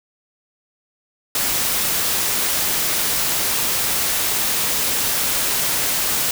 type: noise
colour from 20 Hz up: white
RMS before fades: -20 dBFS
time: 1.35-6.31 s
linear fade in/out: 2 ms
effects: none